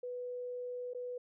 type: tone with dropouts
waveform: sine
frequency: 493.9 Hz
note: B4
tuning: in tune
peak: -38 dBFS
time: 0.03-1.18 s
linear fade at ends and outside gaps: 5 ms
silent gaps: 0.935-0.947 s
effects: none